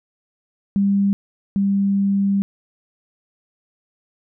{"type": "tone pair in turn", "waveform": "sine", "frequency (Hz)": [198.9, 198.03], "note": ["G3", "G3"], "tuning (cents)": [25, 18], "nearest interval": "unison", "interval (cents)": 7, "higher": "first", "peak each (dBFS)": [-14, -15], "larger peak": "first", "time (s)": [[0.76, 1.13], [1.56, 2.42]], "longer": "second", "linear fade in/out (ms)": 0, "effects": []}